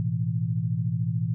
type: chord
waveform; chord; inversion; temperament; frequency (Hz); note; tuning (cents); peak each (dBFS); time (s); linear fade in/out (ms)
sine; A suspended second; none; just; 110 / 123.75 / 165; A2 / B2 / E3; 0 / +4 / +2; -28; 0-1.34; 0
effects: none